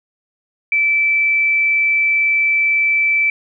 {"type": "tone", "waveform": "sine", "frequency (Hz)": 2321, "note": "D7", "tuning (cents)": -21, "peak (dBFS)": -12, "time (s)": [0.72, 3.3], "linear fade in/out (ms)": 2, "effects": []}